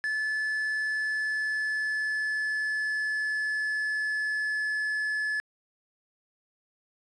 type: tone with pitch glide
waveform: triangle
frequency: 1731 to 1720 Hz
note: A6 to A6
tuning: -29 to -40 cents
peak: -25 dBFS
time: 0.04-5.4 s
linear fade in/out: 0 ms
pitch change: -11 cents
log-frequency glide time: 0.76-4.76 s
effects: resampled to 24000 Hz + 9-bit